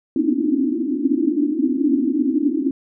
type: band-pass noise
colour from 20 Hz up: pink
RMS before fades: -19 dBFS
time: 0.16-2.71 s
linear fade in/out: 2 ms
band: 250 to 330 Hz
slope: 96 dB/octave
effects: none